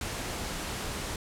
pink noise, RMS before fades -35 dBFS, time 0.01-1.16 s, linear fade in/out 2 ms, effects low-pass 11000 Hz 12 dB/octave

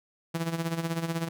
sawtooth tone with tremolo, 165.7 Hz, E3, 9 cents sharp, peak -22 dBFS, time 0.34-1.29 s, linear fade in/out 10 ms, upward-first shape sine, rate 16 Hz, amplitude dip 70%, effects none

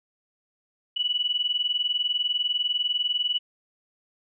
sine tone pair together, 2940 / 2960 Hz, F#7 / F#7, -12 / 0 cents, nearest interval unison, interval 12 cents, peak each -26 dBFS, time 0.96-3.39 s, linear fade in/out 10 ms, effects none

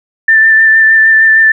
sine tone with vibrato, 1776 Hz, A6, 16 cents sharp, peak -3 dBFS, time 0.28-1.52 s, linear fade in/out 5 ms, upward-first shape sine, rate 6.5 Hz, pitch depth 17 cents each way, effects none

